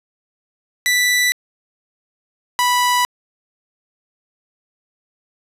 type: tone pair in turn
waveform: sawtooth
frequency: 1975.5 / 984.9 Hz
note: B6 / B5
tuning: 0 / -5 cents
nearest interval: octave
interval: 1205 cents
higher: first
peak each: -10 dBFS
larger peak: neither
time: 0.86-1.32 / 2.59-3.05 s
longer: neither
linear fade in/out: 0 ms
effects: resampled to 32000 Hz + 7-bit